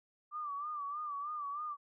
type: tone with vibrato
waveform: sine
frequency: 1174.7 Hz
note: D6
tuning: in tune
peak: -37 dBFS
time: 0.31-1.77 s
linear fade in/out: 50 ms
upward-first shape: sine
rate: 3.2 Hz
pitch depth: 77 cents each way
effects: none